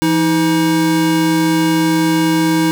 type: tone pair together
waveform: square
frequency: 168.3 / 317.7 Hz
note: E3 / D#4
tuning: +36 / +36 cents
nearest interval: major seventh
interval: 1100 cents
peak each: -19 / -13 dBFS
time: 0.02-2.71 s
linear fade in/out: 0 ms
effects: none